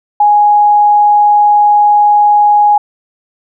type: tone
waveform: sine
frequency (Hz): 830.6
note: G#5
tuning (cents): 0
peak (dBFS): -4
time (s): 0.2-2.78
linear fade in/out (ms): 5
effects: none